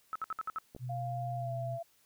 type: tone bursts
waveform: sine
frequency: 1300 Hz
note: E6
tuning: 24 cents flat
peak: -33 dBFS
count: 6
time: 0.13-0.585 s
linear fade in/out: 0 ms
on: 25 ms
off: 61 ms
type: clicks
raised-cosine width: 2 ms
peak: -34 dBFS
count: 2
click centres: 0.749 / 0.764 s
type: tone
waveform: sine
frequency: 125.2 Hz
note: B2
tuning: 24 cents sharp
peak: -36 dBFS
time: 0.79-1.79 s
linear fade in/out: 50 ms
type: tone with pitch glide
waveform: sine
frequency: 698.5 to 673.9 Hz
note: F5 to E5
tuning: 0 to +38 cents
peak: -37 dBFS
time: 0.89-1.83 s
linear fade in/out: 10 ms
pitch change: -62 cents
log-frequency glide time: 1.36-1.52 s
effects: white hiss -68 dBFS RMS until 2.05 s